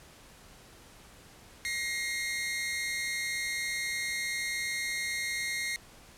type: tone pair together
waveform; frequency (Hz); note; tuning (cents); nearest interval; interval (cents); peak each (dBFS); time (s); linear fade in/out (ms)
sawtooth; 1896.7 / 2127; A#6 / C7; +29 / +28; major second; 199; -33 / -29; 1.65-5.76; 0
effects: pink hiss -54 dBFS RMS until 6.17 s + low-pass 12000 Hz 12 dB/octave